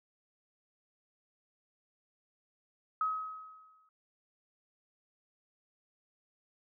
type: tone with exponential decay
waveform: sine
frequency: 1273 Hz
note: D#6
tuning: 39 cents sharp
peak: -27 dBFS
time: 3.01-3.89 s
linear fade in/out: 2 ms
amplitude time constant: 190 ms
effects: none